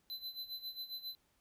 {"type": "tone with tremolo", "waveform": "square", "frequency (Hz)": 4031, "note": "B7", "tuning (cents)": 35, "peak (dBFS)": -40, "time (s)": [0.1, 1.15], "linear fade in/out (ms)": 0, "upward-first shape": "sine", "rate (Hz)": 7.4, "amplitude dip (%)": 80, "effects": ["pink hiss -75 dBFS RMS until 1.4 s"]}